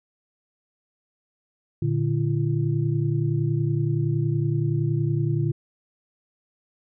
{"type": "tone cluster", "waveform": "sine", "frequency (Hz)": [116.7, 147.4, 340.2], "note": ["A#2", "D3", "F4"], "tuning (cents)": [2, 7, -45], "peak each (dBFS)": [-24, -23, -30], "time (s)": [1.82, 5.52], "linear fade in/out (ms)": 5, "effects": []}